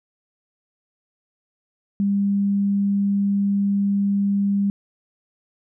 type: tone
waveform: sine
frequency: 200 Hz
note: G3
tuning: 35 cents sharp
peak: -17 dBFS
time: 2-4.7 s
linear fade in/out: 0 ms
effects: none